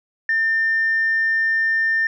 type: tone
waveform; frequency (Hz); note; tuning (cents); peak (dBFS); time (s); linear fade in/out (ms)
sine; 1800; A6; +39; -15; 0.29-2.07; 2
effects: tanh soft clip ceiling -12 dBFS